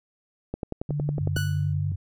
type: click train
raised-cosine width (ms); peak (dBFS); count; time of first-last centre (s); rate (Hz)
2; -16; 10; 0.54-1.366; 10.9
type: tone with tremolo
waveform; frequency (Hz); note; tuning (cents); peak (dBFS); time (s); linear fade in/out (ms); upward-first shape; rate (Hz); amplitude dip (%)
sine; 146.1; D3; -9; -24; 0.89-1.92; 2; triangle; 1.7; 35
type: tone with vibrato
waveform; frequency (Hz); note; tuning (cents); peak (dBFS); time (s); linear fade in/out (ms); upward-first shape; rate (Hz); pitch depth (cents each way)
sine; 95.4; G2; -47; -26; 1.2-1.96; 10; square; 5; 32
type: tone with exponential decay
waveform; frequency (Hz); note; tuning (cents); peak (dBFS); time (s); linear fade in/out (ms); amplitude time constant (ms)
sawtooth; 1480; F#6; 0; -23; 1.36-1.73; 5; 79
effects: none